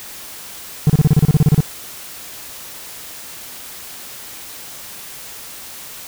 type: tone bursts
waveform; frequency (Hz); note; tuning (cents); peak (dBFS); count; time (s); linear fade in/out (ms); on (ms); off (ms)
triangle; 150.6; D3; +44; -5; 13; 0.87-1.605; 0; 27; 32
effects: white hiss -34 dBFS RMS until 6.07 s